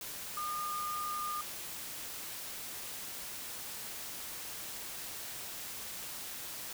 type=tone in noise; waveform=sine; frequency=1215 Hz; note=D#6; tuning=42 cents flat; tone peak=-35 dBFS; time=0.37-1.41 s; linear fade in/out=2 ms; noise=white; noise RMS=-43 dBFS; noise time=0.01-6.73 s; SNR=+5 dB; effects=none